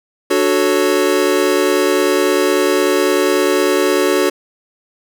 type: chord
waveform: square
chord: D major seventh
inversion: none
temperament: equal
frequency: 293.7 / 370 / 440 / 554.4 Hz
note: D4 / F#4 / A4 / C#5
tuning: 0 / 0 / 0 / 0 cents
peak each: -20 / -16 / -19 / -20 dBFS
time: 0.3-4.3 s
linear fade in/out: 10 ms
effects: none